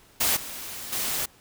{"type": "noise with level steps", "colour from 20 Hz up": "white", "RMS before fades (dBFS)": [-23, -37, -28], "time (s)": [0.2, 1.26], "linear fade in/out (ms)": 10, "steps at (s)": [0.36, 0.92], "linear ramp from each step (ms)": 10, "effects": ["pink hiss -56 dBFS RMS until 1.4 s"]}